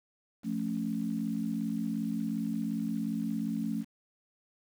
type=chord; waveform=sine; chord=F augmented; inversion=none; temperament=equal; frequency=174.61 / 220 / 277.2 Hz; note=F3 / A3 / C#4; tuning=0 / 0 / 0 cents; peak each=-37 / -32 / -36 dBFS; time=0.43-3.85 s; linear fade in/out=50 ms; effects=9-bit